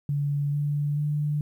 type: tone with pitch steps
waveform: sine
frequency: 143.6 / 145.94 / 148.32 Hz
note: D3 / D3 / D3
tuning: -39 / -11 / +17 cents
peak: -23 dBFS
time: 0.09-1.41 s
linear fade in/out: 2 ms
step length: 440 ms
effects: 10-bit